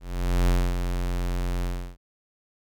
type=tone with ADSR envelope; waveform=square; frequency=44.37 Hz; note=F1; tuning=28 cents sharp; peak=-18 dBFS; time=0-1.97 s; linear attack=480 ms; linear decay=260 ms; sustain=-7 dB; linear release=330 ms; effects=none